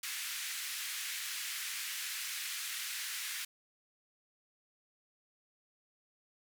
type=band-pass noise; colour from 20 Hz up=pink; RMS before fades=-40 dBFS; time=0.03-3.45 s; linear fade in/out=5 ms; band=1700 to 16000 Hz; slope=24 dB/octave; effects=none